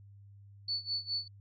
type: tone with tremolo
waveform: sine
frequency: 4462 Hz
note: C#8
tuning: 11 cents sharp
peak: -30 dBFS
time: 0.68-1.28 s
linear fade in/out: 5 ms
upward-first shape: sine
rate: 4.8 Hz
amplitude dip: 90%
effects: added 100 Hz sine -52 dBFS peak until 1.4 s

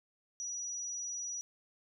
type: tone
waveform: sine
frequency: 5840 Hz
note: F#8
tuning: 24 cents flat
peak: -37 dBFS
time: 0.4-1.41 s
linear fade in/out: 0 ms
effects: none

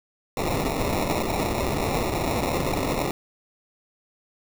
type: noise with sample-and-hold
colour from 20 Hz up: white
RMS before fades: -25 dBFS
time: 0.37-3.11 s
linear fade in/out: 2 ms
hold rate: 1575 Hz
effects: none

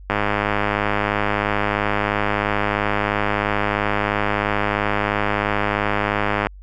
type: click train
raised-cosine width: 0.5 ms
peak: -4 dBFS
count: 657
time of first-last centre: 0.1-6.469 s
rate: 103 Hz
effects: added 48 Hz sine -37 dBFS peak until 6.62 s

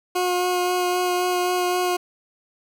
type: tone with vibrato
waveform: 20% pulse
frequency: 360 Hz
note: F#4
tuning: 47 cents flat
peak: -15 dBFS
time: 0.15-1.97 s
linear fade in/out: 10 ms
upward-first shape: sine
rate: 3.8 Hz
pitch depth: 11 cents each way
effects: none

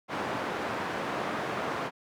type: band-pass noise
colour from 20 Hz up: white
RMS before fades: -33 dBFS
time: 0.08-1.91 s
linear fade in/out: 50 ms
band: 150 to 1200 Hz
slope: 12 dB/octave
effects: none

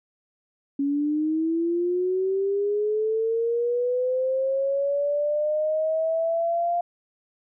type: linear sweep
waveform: sine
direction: up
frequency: 277.2 to 698.5 Hz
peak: -21 dBFS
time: 0.79-6.81 s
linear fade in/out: 5 ms
effects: none

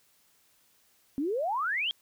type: exponential sweep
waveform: sine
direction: up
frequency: 261.6 to 3322 Hz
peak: -27 dBFS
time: 1.18-1.91 s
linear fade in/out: 0 ms
effects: white hiss -66 dBFS RMS until 2.01 s

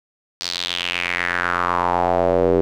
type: tone with band-pass filter sweep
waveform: square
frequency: 44 Hz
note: F1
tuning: 14 cents sharp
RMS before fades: -20 dBFS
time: 0.41-2.61 s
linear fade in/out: 0 ms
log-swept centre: 4800 to 410 Hz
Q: 3.7
effects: none

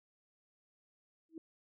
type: tone with exponential growth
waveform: sine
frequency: 323.6 Hz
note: E4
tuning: 32 cents flat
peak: -39 dBFS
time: 1.29-1.38 s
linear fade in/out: 2 ms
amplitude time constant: 19 ms
effects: none

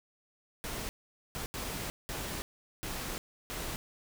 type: noise bursts at uneven times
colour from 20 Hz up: pink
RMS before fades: -38 dBFS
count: 6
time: 0.64-0.89 / 1.35-1.46 / 1.54-1.9 / 2.09-2.42 / 2.83-3.18 / 3.5-3.76 s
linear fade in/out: 0 ms
effects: none

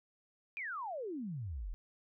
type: exponential sweep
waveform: sine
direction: down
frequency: 2489 to 36.5 Hz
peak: -38 dBFS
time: 0.57-1.74 s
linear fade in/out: 0 ms
effects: none

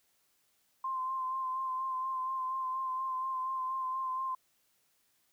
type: tone with vibrato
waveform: sine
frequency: 1044 Hz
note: C6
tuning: 4 cents flat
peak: -32 dBFS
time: 0.84-4.35 s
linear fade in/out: 5 ms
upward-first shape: sine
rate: 4.2 Hz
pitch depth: 24 cents each way
effects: white hiss -73 dBFS RMS until 5.32 s

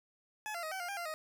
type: tone with pitch steps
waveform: 20% pulse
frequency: 853 / 687 / 629 / 762 / 704 / 799 / 692 / 626 Hz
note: G#5 / F5 / D#5 / G5 / F5 / G5 / F5 / D#5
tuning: +46 / -29 / +19 / -49 / +14 / +33 / -16 / +10 cents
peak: -33 dBFS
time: 0.46-1.14 s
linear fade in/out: 0 ms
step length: 85 ms
effects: none

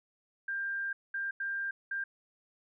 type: tone bursts at uneven times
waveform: sine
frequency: 1592 Hz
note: G6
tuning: 26 cents sharp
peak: -32 dBFS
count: 4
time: 0.48-0.93 / 1.14-1.31 / 1.4-1.71 / 1.91-2.04 s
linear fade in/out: 5 ms
effects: none

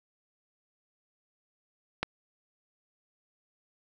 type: click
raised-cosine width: 0.3 ms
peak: -12 dBFS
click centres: 2.03 s
effects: none

